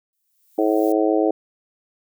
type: noise with exponential growth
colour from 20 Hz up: violet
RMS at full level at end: -37 dBFS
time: 0.13-0.92 s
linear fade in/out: 0 ms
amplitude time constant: 170 ms
type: harmonic tone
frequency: 107.6 Hz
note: A2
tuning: 38 cents flat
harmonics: 3 / 4 / 5 / 6 / 7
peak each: -19 / -21 / -23 / -25 / -26 dBFS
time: 0.58-1.31 s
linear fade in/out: 5 ms
effects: none